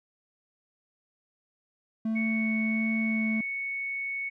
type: tone with vibrato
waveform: triangle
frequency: 221.2 Hz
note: A3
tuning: 9 cents sharp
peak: -24 dBFS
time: 2.05-3.41 s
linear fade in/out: 5 ms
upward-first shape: sine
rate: 1.4 Hz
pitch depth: 10 cents each way
type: tone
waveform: sine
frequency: 2217 Hz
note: C#7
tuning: in tune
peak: -30 dBFS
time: 2.15-4.3 s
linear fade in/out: 20 ms
effects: none